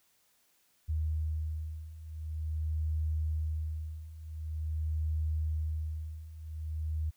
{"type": "beating tone pair", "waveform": "sine", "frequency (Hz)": [77.78, 78.24], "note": ["D#2", "D#2"], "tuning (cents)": [0, 10], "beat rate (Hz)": 0.46, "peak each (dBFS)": [-36, -33], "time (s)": [0.88, 7.11], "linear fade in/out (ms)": 20, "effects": ["white hiss -70 dBFS RMS until 7.16 s"]}